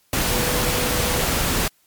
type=tone in noise; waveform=sine; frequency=493.9 Hz; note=B4; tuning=in tune; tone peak=-28 dBFS; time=0.31-1.21 s; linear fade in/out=2 ms; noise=pink; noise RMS=-21 dBFS; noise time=0.13-1.68 s; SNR=-10 dB; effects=white hiss -61 dBFS RMS until 1.86 s + MP3 96 kbps